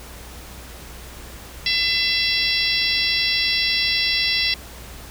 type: harmonic tone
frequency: 672 Hz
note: E5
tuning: 33 cents sharp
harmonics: 3 / 4 / 5 / 6 / 7 / 8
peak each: -25 / -25 / -25 / -25 / -25 / -25 dBFS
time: 1.66-4.54 s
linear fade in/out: 2 ms
effects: added 60 Hz sine -40 dBFS peak until 5.1 s + pink hiss -40 dBFS RMS until 5.1 s